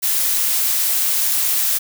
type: noise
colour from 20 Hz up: blue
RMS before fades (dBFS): -18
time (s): 0.02-1.79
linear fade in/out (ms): 20
effects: none